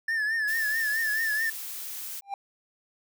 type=tone with vibrato; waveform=triangle; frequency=1760 Hz; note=A6; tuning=in tune; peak=-23 dBFS; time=0.08-1.5 s; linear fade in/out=5 ms; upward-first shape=triangle; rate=4.6 Hz; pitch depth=87 cents each way
type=noise; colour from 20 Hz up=blue; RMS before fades=-37 dBFS; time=0.47-2.21 s; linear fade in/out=20 ms
type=tone with exponential growth; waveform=triangle; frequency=796 Hz; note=G5; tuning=26 cents sharp; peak=-24 dBFS; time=2.22-2.34 s; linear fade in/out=2 ms; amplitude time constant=24 ms
effects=none